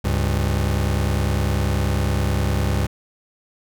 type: tone pair together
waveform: 30% pulse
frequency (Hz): 69.9 / 99.9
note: C#2 / G2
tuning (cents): +15 / +33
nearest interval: tritone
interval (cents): 618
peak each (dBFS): -18 / -19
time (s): 0.04-2.87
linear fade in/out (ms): 10
effects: none